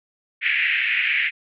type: band-pass noise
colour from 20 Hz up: white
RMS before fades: -21 dBFS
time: 0.41-1.31 s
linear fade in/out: 50 ms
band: 1800 to 2600 Hz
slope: 48 dB/octave
effects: none

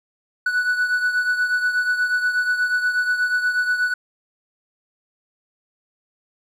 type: beating tone pair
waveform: triangle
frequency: 1480 / 1488.3 Hz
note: F#6 / F#6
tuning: 0 / +10 cents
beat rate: 8.3 Hz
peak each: -17 / -24 dBFS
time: 0.46-3.94 s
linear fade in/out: 5 ms
effects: none

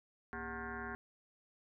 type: tone with frequency modulation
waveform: sine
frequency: 910 Hz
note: A#5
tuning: 42 cents flat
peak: -40 dBFS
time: 0.33-0.95 s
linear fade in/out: 0 ms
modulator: 169 Hz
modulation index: 5
effects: none

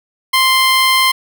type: tone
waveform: 15% pulse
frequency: 1046.5 Hz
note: C6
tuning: in tune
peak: -3 dBFS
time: 0.33-1.12 s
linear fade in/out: 10 ms
effects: none

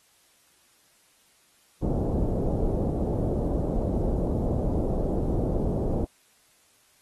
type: low-pass noise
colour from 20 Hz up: pink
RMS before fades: -26 dBFS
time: 1.82-6.05 s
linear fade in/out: 5 ms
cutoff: 590 Hz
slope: 24 dB/octave
effects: white hiss -62 dBFS RMS until 7.01 s + AAC 32 kbps

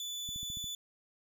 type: tone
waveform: 30% pulse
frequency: 3479 Hz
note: A7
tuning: 20 cents flat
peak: -35 dBFS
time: 0-0.75 s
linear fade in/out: 2 ms
type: click train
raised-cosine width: 5 ms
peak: -36 dBFS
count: 6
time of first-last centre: 0.29-0.642 s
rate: 14.2 Hz
effects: none

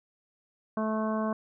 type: harmonic tone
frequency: 217.8 Hz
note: A3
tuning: 17 cents flat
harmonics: 1 / 2 / 3 / 4 / 5 / 6 / 7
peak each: -29 / -37 / -33 / -42 / -35 / -48 / -44 dBFS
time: 0.77-1.33 s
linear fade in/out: 2 ms
effects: none

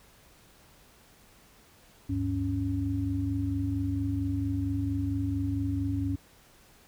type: tone cluster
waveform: sine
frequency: 75.5 / 99.9 / 278 Hz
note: D2 / G2 / C#4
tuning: +48 / +33 / +5 cents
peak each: -36 / -30 / -30 dBFS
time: 2.09-6.16 s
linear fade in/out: 10 ms
effects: pink hiss -58 dBFS RMS until 6.87 s

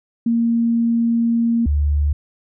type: tone pair in turn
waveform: sine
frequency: 232.2 / 73.14 Hz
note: A#3 / D2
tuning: -7 / -7 cents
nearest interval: octave + minor sixth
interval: 2000 cents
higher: first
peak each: -14 dBFS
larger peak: neither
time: 0.26-1.66 / 1.66-2.13 s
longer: first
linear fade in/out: 5 ms
effects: none

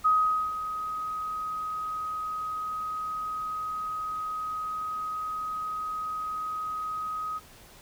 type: tone with ADSR envelope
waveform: sine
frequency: 1259 Hz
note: D#6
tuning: 20 cents sharp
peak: -18 dBFS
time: 0.04-7.4 s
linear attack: 19 ms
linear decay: 460 ms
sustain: -12 dB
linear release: 32 ms
effects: pink hiss -52 dBFS RMS until 7.81 s

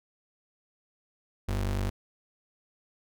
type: ring-modulated tone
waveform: square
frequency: 71.7 Hz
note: D2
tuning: 41 cents flat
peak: -25 dBFS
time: 1.48-1.9 s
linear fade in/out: 10 ms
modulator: 24.9 Hz
effects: none

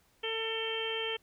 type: harmonic tone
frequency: 447.8 Hz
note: A4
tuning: 30 cents sharp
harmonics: 1 / 2 / 3 / 4 / 5 / 6 / 7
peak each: -36 / -44 / -46 / -43 / -43 / -41 / -36 dBFS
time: 0.23-1.17 s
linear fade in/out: 10 ms
effects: pink hiss -68 dBFS RMS until 1.22 s

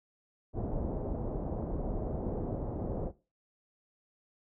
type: low-pass noise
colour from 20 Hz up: pink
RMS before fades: -35 dBFS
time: 0.53-3.12 s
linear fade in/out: 50 ms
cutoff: 690 Hz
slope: 24 dB/octave
effects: noise-tail reverb RT60 0.3 s tail -18 dB re dry

